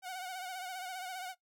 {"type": "tone with vibrato", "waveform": "sawtooth", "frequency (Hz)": 740, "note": "F#5", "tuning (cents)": 0, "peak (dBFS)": -36, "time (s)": [0.02, 1.35], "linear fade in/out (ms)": 50, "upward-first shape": "sine", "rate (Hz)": 15, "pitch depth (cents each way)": 57, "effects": ["noise-tail reverb RT60 0.1 s tail -17 dB re dry"]}